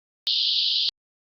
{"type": "band-pass noise", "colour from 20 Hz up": "white", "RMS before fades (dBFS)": -23, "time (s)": [0.27, 0.89], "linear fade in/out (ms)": 0, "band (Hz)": [3000, 4800], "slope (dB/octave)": 96, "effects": ["Opus 48 kbps"]}